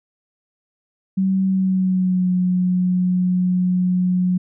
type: tone with pitch glide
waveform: sine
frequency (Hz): 190.7 to 181.67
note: G3 to F#3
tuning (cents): -47 to -31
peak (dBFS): -15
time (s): 1.17-4.38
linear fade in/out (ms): 10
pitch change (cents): -84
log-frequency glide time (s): 1.46-2.31
effects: none